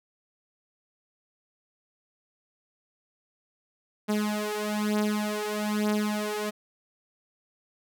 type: beating tone pair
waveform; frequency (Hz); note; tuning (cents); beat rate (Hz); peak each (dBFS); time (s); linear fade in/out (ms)
sawtooth; 210 / 211.1; G#3 / G#3; +19 / +29; 1.1; -25; 4.08-6.51; 20
effects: none